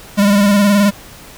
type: tone with vibrato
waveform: square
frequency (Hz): 202.6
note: G#3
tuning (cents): -43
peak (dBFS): -9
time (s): 0.17-0.91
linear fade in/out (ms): 20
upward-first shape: square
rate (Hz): 19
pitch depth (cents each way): 36
effects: pink hiss -37 dBFS RMS until 1.37 s